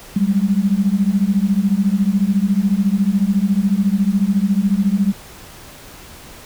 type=beating tone pair; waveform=sine; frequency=191 / 205 Hz; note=G3 / G#3; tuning=-45 / -22 cents; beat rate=14 Hz; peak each=-16 dBFS; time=0.16-5.13 s; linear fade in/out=5 ms; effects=pink hiss -39 dBFS RMS until 6.45 s